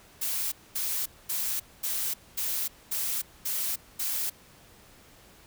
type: noise bursts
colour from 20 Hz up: blue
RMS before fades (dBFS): -30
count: 8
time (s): 0.21-4.3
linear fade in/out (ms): 10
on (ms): 310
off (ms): 230
effects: pink hiss -55 dBFS RMS until 5.46 s